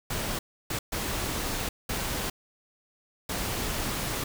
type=noise bursts at uneven times; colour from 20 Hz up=pink; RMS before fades=-31 dBFS; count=5; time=0.1-0.39 / 0.7-0.79 / 0.92-1.69 / 1.89-2.3 / 3.29-4.24 s; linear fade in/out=5 ms; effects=none